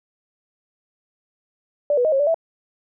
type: tone with pitch steps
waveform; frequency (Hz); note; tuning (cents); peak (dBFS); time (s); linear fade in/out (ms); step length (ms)
sine; 584 / 490.8 / 624 / 542 / 581 / 657; D5 / B4 / D#5 / C#5 / D5 / E5; -10 / -11 / +5 / -39 / -19 / -6; -15; 1.9-2.344; 2; 74
effects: none